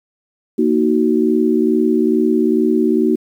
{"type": "chord", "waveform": "sine", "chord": "D# minor", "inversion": "second", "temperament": "just", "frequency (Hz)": [233.3, 311.1, 373.4], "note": ["A#3", "D#4", "F#4"], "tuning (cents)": [2, 0, 16], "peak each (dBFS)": -16, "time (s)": [0.58, 3.16], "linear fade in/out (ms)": 10, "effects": ["8-bit"]}